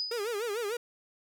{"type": "tone with exponential decay", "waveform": "sine", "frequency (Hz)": 4978, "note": "D#8", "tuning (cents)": 0, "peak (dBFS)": -28, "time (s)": [0, 0.44], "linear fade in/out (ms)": 0, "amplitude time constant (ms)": 94}
{"type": "tone with vibrato", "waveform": "45% pulse", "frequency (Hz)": 440, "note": "A4", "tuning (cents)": 0, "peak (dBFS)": -31, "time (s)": [0.11, 0.77], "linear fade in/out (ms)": 5, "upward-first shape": "sine", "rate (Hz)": 6.7, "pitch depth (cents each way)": 170}
{"effects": []}